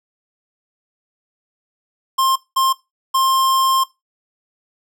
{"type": "tone bursts at uneven times", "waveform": "square", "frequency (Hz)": 1059, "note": "C6", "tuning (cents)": 21, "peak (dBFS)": -14, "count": 3, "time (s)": [[2.18, 2.36], [2.56, 2.73], [3.14, 3.84]], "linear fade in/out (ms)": 10, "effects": ["noise-tail reverb RT60 0.2 s tail -18 dB re dry"]}